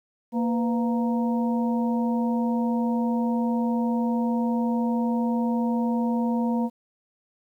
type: harmonic tone with a mistuned harmonic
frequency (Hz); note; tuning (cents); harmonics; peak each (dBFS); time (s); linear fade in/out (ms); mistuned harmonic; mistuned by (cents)
233.1; A#3; 0; 1 / 2 / 3 / 4; -22 / -32 / -36 / -33; 0.32-6.7; 50; 2; +120
effects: 10-bit